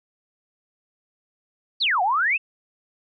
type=exponential two-way sweep; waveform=sine; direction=down then up; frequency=4758 to 698.5 to 2755 Hz; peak=-18 dBFS; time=1.8-2.38 s; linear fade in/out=20 ms; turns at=2.02 s; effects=none